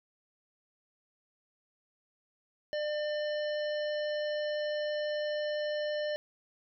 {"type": "harmonic tone", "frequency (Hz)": 599, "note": "D5", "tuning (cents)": 34, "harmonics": [1, 3, 5, 7, 9], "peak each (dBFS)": [-31, -41, -45, -48, -50], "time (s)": [2.73, 6.16], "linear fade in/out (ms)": 0, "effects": []}